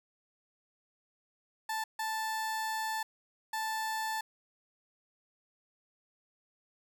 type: tone bursts at uneven times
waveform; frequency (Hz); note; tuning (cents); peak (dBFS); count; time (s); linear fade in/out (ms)
30% pulse; 880; A5; 0; -30; 3; 1.69-1.84 / 1.99-3.03 / 3.53-4.21; 5
effects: none